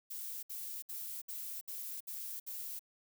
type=noise bursts; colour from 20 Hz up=violet; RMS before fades=-43 dBFS; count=7; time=0.1-2.794 s; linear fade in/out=10 ms; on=330 ms; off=64 ms; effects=none